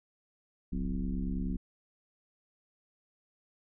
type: tone with frequency modulation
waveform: sine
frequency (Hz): 114.7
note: A#2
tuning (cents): -28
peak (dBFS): -30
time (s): 0.72-1.57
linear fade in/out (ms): 10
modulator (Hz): 69.3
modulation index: 2.2
effects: none